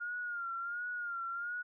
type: tone with vibrato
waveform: sine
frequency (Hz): 1411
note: F6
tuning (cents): +17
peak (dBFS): -36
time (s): 0-1.63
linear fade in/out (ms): 20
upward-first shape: sine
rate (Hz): 1.4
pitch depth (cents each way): 63
effects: none